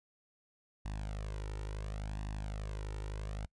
sawtooth tone with flanger, 51.8 Hz, G#1, 4 cents flat, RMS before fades -40 dBFS, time 0.85-3.46 s, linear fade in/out 5 ms, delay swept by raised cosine 1.1 to 2.2 ms, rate 0.71 Hz, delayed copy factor +0.75, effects noise-tail reverb RT60 0.1 s tail -24 dB re dry + resampled to 22050 Hz

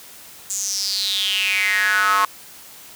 square tone with high-pass filter sweep, 98.8 Hz, G2, 14 cents sharp, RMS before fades -20 dBFS, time 0.5-2.25 s, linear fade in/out 0 ms, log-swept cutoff 7300 to 1100 Hz, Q 7.3, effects white hiss -42 dBFS RMS until 2.95 s + high-pass 60 Hz 12 dB/octave

